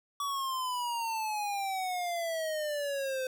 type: exponential sweep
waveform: square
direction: down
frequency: 1143 to 513 Hz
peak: -32 dBFS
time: 0.2-3.27 s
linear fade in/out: 2 ms
effects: none